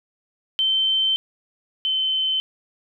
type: tone pair in turn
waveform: sine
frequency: 3097 / 3069 Hz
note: G7 / G7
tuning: -22 / -37 cents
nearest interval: unison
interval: 15 cents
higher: first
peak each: -17 / -19 dBFS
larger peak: first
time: 0.59-1.16 / 1.85-2.4 s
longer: first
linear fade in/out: 0 ms
effects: none